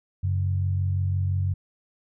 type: tone pair together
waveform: sine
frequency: 94 / 139.86 Hz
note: F#2 / C#3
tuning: +28 / +16 cents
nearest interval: perfect fifth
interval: 688 cents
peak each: -22 / -31 dBFS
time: 0.23-1.54 s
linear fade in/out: 10 ms
effects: none